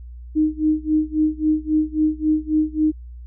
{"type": "tone with tremolo", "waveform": "sine", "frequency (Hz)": 309, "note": "D#4", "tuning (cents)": -12, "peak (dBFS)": -13, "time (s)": [0.35, 2.92], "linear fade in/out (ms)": 20, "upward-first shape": "sine", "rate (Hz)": 3.7, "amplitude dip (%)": 95, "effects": ["added 60 Hz sine -34 dBFS peak until 3.26 s"]}